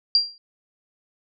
sine tone with exponential decay, 4752 Hz, D8, 20 cents sharp, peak -11 dBFS, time 0.15-0.38 s, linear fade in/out 1 ms, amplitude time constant 48 ms, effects none

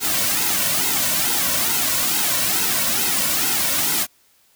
white noise with flanger, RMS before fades -20 dBFS, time 0-4.07 s, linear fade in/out 50 ms, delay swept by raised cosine 1.7 to 2.47 ms, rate 2.3 Hz, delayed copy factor -0.7, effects white hiss -58 dBFS RMS until 4.55 s

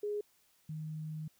sine tone pair in turn, 415.3 / 155.56 Hz, G#4 / D#3, 0 / 0 cents, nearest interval octave + perfect fourth, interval 1700 cents, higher first, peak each -33 / -38 dBFS, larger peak first, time 0.03-0.21 / 0.69-1.28 s, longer second, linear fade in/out 5 ms, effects white hiss -70 dBFS RMS until 1.39 s

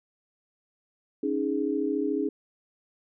sine chord, C# suspended second, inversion none, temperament equal, 277.2 / 311.1 / 415.3 Hz, C#4 / D#4 / G#4, 0 / 0 / 0 cents, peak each -29 dBFS, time 1.23-2.29 s, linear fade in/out 5 ms, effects none

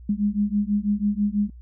sine beating tone pair, 202.9 / 209 Hz, G#3 / G#3, -40 / +11 cents, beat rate 6.1 Hz, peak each -23 dBFS, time 0.09-1.5 s, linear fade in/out 5 ms, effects added 60 Hz sine -40 dBFS peak until 1.61 s

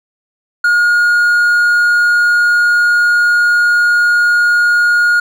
triangle tone, 1432 Hz, F6, 43 cents sharp, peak -6 dBFS, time 0.64-5.2 s, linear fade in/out 5 ms, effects none

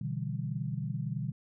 sine chord, E minor seventh, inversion second, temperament equal, 123.47 / 146.83 / 164.81 / 196 Hz, B2 / D3 / E3 / G3, 0 / 0 / 0 / 0 cents, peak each -36 / -36 / -39 / -40 dBFS, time 0.01-1.32 s, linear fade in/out 5 ms, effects none

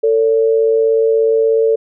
sine tone pair together, 449.1 / 565.8 Hz, A4 / C#5, +35 / +35 cents, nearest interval major third, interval 400 cents, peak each -10 / -19 dBFS, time 0.03-1.76 s, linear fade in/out 10 ms, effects none

